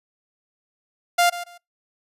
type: tone with echo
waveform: sawtooth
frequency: 699 Hz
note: F5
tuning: 1 cent sharp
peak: -11 dBFS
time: 1.18-1.3 s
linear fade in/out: 10 ms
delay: 140 ms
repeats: 2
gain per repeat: -14 dB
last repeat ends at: 1.58 s
effects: noise-tail reverb RT60 0.2 s tail -26 dB re dry + resampled to 32000 Hz